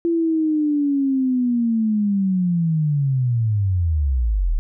sine linear sweep, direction down, 340.1 to 35.06 Hz, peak -16 dBFS, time 0.05-4.59 s, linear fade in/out 0 ms, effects none

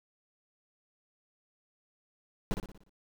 brown noise with echo, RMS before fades -29 dBFS, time 2.51-2.54 s, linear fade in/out 0 ms, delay 59 ms, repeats 6, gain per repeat -6 dB, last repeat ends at 2.894 s, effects none

